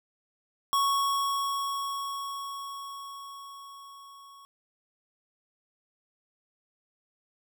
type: tone with level ramp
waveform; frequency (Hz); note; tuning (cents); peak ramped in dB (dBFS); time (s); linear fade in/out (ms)
square; 1108.7; C#6; 0; -23 to -50; 0.73-4.45; 0
effects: none